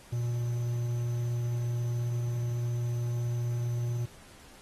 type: tone with quantisation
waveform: triangle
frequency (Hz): 119.6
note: A#2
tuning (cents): +45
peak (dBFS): -26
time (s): 0.12-4.06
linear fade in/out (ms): 10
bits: 9
effects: pink hiss -54 dBFS RMS until 4.61 s + AAC 32 kbps